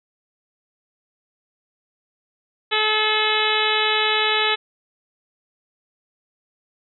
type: harmonic tone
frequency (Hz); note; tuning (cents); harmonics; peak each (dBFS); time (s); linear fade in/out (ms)
430.4; A4; -38; 1 / 2 / 3 / 4 / 5 / 6 / 7 / 8 / 9; -26 / -26 / -26 / -26 / -26 / -26 / -26 / -26 / -26; 2.71-4.56; 20
effects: none